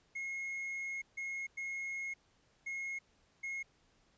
triangle tone bursts at uneven times, 2161 Hz, C#7, 45 cents flat, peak -36 dBFS, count 5, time 0.15-1.02 / 1.17-1.47 / 1.57-2.14 / 2.66-2.99 / 3.43-3.63 s, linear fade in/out 10 ms, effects pink hiss -71 dBFS RMS until 4.17 s + resampled to 16000 Hz

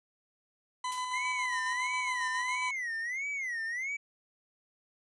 40% pulse tone with tremolo, 1006 Hz, B5, 32 cents sharp, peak -31 dBFS, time 0.84-2.71 s, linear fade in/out 5 ms, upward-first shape square, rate 7.3 Hz, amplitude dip 30%
blue noise with exponential decay, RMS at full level -36 dBFS, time 0.92-1.16 s, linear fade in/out 0 ms, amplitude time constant 52 ms
triangle tone with vibrato, 2029 Hz, B6, 46 cents sharp, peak -31 dBFS, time 1.13-3.97 s, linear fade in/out 10 ms, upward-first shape sine, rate 1.5 Hz, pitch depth 210 cents each way
effects resampled to 22050 Hz

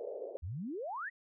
pink band-pass noise, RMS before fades -42 dBFS, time 0-0.37 s, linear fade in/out 0 ms, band 430 to 580 Hz, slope 48 dB/octave
sine exponential sweep, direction up, 73.42 to 1975.5 Hz, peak -37 dBFS, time 0.42-1.1 s, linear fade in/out 20 ms
effects none

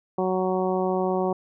harmonic tone, 185.8 Hz, F#3, 7 cents sharp, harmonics 1 / 2 / 3 / 4 / 5 / 6, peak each -28 / -25 / -29 / -29 / -33 / -36 dBFS, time 0.18-1.33 s, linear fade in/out 5 ms, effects none

